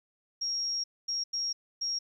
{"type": "tone bursts at uneven times", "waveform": "sine", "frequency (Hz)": 5588, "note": "F8", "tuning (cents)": 0, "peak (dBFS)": -29, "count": 4, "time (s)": [[0.41, 0.84], [1.08, 1.24], [1.33, 1.53], [1.81, 1.99]], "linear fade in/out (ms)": 10, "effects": ["11-bit"]}